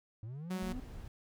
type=linear sweep; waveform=triangle; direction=up; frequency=103.2 to 261.6 Hz; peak=-39 dBFS; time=0.23-0.8 s; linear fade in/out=0 ms
type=tone; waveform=sawtooth; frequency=185 Hz; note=F#3; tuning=in tune; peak=-34 dBFS; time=0.5-0.73 s; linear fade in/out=10 ms
type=noise; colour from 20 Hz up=brown; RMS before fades=-45 dBFS; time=0.62-1.08 s; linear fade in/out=2 ms
effects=none